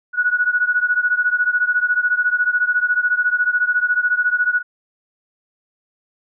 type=beating tone pair; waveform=sine; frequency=1461 / 1475 Hz; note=F#6 / F#6; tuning=-22 / -6 cents; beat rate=14 Hz; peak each=-17 / -19 dBFS; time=0.13-4.63 s; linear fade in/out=50 ms; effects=none